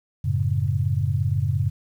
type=chord; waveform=sine; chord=F# minor; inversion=none; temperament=equal; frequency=92.5 / 110 / 138.59 Hz; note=F#2 / A2 / C#3; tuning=0 / 0 / 0 cents; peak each=-24 dBFS; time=0.24-1.7 s; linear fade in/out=10 ms; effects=9-bit